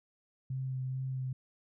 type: tone with vibrato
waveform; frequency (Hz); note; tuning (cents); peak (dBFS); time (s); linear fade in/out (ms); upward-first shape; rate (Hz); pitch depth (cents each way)
sine; 130.7; C3; -1; -33; 0.5-1.33; 5; sine; 2.3; 15
effects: none